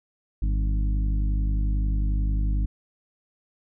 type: harmonic tone with a mistuned harmonic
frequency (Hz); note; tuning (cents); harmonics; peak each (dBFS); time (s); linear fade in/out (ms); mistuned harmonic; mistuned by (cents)
51.2; G#1; -24; 1 / 2 / 3 / 4 / 5 / 6; -21 / -33 / -36 / -38 / -41 / -42; 0.42-2.66; 5; 4; -65
effects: none